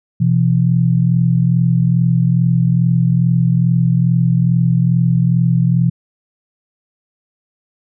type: tone pair together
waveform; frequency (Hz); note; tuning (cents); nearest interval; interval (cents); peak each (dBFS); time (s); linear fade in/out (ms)
sine; 126.53 / 168.9; B2 / E3; +42 / +42; perfect fourth; 500; -13; 0.2-5.9; 10
effects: none